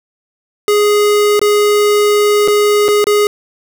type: tone with dropouts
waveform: square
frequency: 415.3 Hz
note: G#4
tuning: in tune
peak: -9 dBFS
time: 0.68-3.27 s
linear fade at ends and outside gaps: 1 ms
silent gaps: 1.394-1.415 / 2.477-2.482 / 2.882-2.886 / 3.042-3.069 s
effects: none